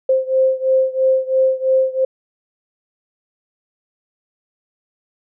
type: beating tone pair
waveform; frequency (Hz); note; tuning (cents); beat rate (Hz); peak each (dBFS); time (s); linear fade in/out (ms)
sine; 523.3 / 526.3; C5 / C5; 0 / +10; 3; -15 / -17; 0.09-2.05; 5
effects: none